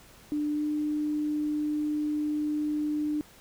sine tone with pitch glide, 297.3 to 300.1 Hz, D4 to D4, +21 to +38 cents, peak -26 dBFS, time 0.32-3.21 s, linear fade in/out 0 ms, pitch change +17 cents, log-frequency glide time 0.52-0.64 s, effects pink hiss -54 dBFS RMS until 3.4 s

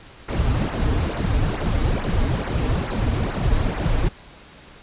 brown noise with flanger, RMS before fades -21 dBFS, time 0.28-4.09 s, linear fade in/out 10 ms, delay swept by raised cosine 0.26 to 5.76 ms, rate 2.3 Hz, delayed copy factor -0.7, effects pink hiss -45 dBFS RMS until 4.82 s + resampled to 8000 Hz

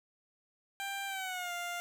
15% pulse tone with pitch glide, 790 to 699.8 Hz, G5 to F5, +13 to +3 cents, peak -30 dBFS, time 0.8-1.8 s, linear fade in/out 0 ms, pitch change -210 cents, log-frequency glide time 1.07-1.52 s, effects none

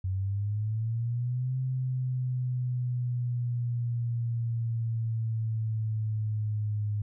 sine linear two-way sweep, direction up then down, 92.5 to 130 to 104.1 Hz, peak -27 dBFS, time 0.04-7.02 s, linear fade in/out 5 ms, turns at 1.57 s, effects none

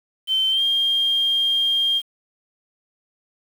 sine tone with pitch glide, 3093 to 3209 Hz, G7 to G7, -24 to +40 cents, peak -16 dBFS, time 0.27-2.02 s, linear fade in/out 50 ms, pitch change +64 cents, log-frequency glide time 0.5-0.62 s, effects tanh soft clip ceiling -12 dBFS + 7-bit

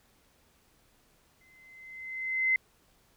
sine tone with exponential growth, 2059 Hz, C7, 28 cents flat, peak -21 dBFS, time 1.41-2.56 s, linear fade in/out 2 ms, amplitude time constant 250 ms, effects pink hiss -66 dBFS RMS until 3.16 s

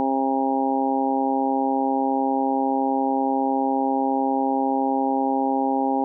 harmonic tone, 134.5 Hz, C3, 48 cents sharp, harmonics 2 / 3 / 4 / 5 / 6 / 7, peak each -23 / -30 / -29 / -33 / -23 / -31 dBFS, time 0-6.04 s, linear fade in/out 0 ms, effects none

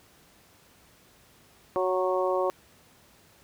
harmonic tone with a mistuned harmonic, 185 Hz, F#3, in tune, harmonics 2 / 3 / 4 / 5 / 6, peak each -28 / -27 / -33 / -34 / -32 dBFS, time 1.76-2.5 s, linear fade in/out 0 ms, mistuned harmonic 6, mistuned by -16 cents, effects pink hiss -58 dBFS RMS until 3.43 s + high-pass 60 Hz 12 dB/octave

